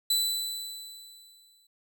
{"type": "tone with exponential decay", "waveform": "sawtooth", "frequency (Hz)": 3989, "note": "B7", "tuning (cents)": 17, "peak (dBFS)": -19, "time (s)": [0.1, 1.67], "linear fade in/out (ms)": 5, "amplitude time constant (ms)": 340, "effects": []}